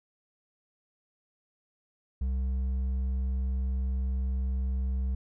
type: tone with hard clipping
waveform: sine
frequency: 65 Hz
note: C2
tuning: 11 cents flat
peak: -28 dBFS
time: 2.21-5.15 s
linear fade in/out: 5 ms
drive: 4 dB
effects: none